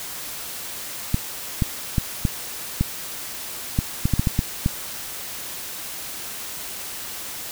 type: clicks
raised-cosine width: 5 ms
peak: -6 dBFS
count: 12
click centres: 1.144 / 1.622 / 1.982 / 2.252 / 2.81 / 3.789 / 4.055 / 4.137 / 4.195 / 4.272 / 4.391 / 4.661 s
effects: white hiss -33 dBFS RMS until 7.51 s